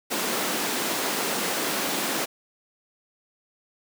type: high-pass noise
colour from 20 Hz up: pink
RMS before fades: -27 dBFS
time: 0.1-2.26 s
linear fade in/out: 20 ms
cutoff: 220 Hz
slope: 24 dB/octave
effects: none